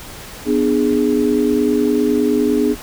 sine chord, G# diminished, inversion first, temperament just, 249.2 / 299 / 415.3 Hz, B3 / D4 / G#4, +16 / +31 / 0 cents, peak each -17 dBFS, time 0.45-2.76 s, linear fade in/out 50 ms, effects pink hiss -34 dBFS RMS until 2.82 s

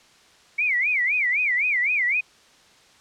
sine tone with vibrato, 2201 Hz, C#7, 13 cents flat, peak -19 dBFS, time 0.58-2.21 s, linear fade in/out 10 ms, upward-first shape sine, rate 3.9 Hz, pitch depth 230 cents each way, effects white hiss -54 dBFS RMS until 3 s + low-pass 6000 Hz 12 dB/octave

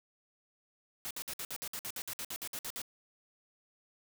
white noise bursts, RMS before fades -40 dBFS, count 16, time 1.05-2.817 s, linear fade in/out 0 ms, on 57 ms, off 57 ms, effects none

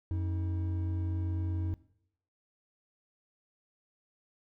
triangle tone pair together, 89.6 / 319.3 Hz, F2 / D#4, +45 / +45 cents, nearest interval octave + minor seventh, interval 2200 cents, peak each -28 / -40 dBFS, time 0.11-1.74 s, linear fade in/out 0 ms, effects noise-tail reverb RT60 0.7 s tail -18 dB re dry

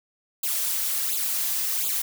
blue noise with flanger, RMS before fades -26 dBFS, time 0.43-2.02 s, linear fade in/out 5 ms, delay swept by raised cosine 0.26 to 5.26 ms, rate 1.4 Hz, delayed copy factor +0.95, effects none

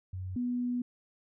sine tone pair in turn, 92.8 / 245.3 Hz, F#2 / B3, +6 / -12 cents, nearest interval octave + perfect fourth, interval 1682 cents, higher second, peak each -35 / -29 dBFS, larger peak second, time 0.13-0.36 / 0.36-0.82 s, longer second, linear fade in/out 5 ms, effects none

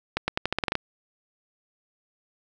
accelerating click train, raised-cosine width 0.3 ms, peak -8 dBFS, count 10, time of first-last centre 0.17-0.754 s, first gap 110 ms, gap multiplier 0.86, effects none

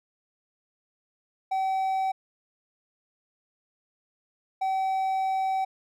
triangle tone pair in turn, 765 / 765 Hz, G5 / G5, -42 / -42 cents, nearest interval unison, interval 0 cents, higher neither, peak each -22 dBFS, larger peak neither, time 1.51-2.12 / 4.61-5.65 s, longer second, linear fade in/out 10 ms, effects none

